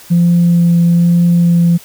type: tone with vibrato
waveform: sine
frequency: 171.9 Hz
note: F3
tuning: 27 cents flat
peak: -5 dBFS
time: 0.1-1.78 s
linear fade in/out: 20 ms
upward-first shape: triangle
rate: 1.1 Hz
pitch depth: 12 cents each way
effects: tanh soft clip ceiling -3 dBFS + white hiss -38 dBFS RMS until 1.84 s